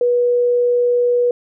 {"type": "tone", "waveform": "sine", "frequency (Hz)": 486.2, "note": "B4", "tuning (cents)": -27, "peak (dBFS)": -12, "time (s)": [0.01, 1.31], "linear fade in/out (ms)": 2, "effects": []}